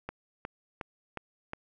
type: click train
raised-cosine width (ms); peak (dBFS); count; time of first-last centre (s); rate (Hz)
0.5; -21; 5; 0.09-1.534; 2.77
effects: none